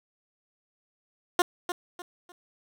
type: tone with echo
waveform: 15% pulse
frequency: 354.6 Hz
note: F4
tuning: 26 cents sharp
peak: -12 dBFS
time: 1.39-1.42 s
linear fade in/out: 2 ms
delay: 300 ms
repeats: 3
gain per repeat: -10 dB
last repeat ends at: 2.32 s
effects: none